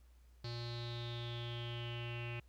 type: tone with low-pass filter sweep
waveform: square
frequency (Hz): 118.8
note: A#2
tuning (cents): +33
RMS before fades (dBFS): -43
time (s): 0.44-2.4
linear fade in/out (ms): 5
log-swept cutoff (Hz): 4400 to 2600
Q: 8.9
effects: added 60 Hz sine -60 dBFS peak until 2.48 s + pink hiss -75 dBFS RMS until 2.48 s